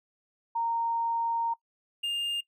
sine / triangle tone pair in turn, 925 / 2812 Hz, A#5 / F7, -14 / +11 cents, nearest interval octave + perfect fifth, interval 1925 cents, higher second, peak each -26 dBFS, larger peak neither, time 0.55-1.54 / 2.03-2.41 s, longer first, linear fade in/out 10 ms, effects noise-tail reverb RT60 0.1 s tail -21 dB re dry

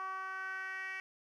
10% pulse tone with band-pass filter sweep, 379.8 Hz, F#4, 45 cents sharp, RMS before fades -41 dBFS, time 0-1 s, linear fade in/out 0 ms, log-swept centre 1100 to 2100 Hz, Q 4, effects none

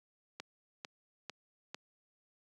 click train, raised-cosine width 0.2 ms, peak -24 dBFS, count 4, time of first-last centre 0.4-1.745 s, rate 2.23 Hz, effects high-pass 200 Hz 12 dB/octave

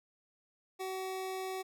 25% pulse tone, 377.4 Hz, F#4, 34 cents sharp, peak -33 dBFS, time 0.79-1.63 s, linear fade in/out 20 ms, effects none

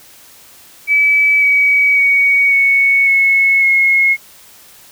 sine tone with pitch steps, 2295 / 2269 / 2243 / 2217 / 2191 / 2166 Hz, D7 / C#7 / C#7 / C#7 / C#7 / C#7, -40 / +40 / +20 / 0 / -21 / -41 cents, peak -8 dBFS, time 0.87-4.17 s, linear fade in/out 50 ms, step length 550 ms, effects white hiss -42 dBFS RMS until 4.91 s

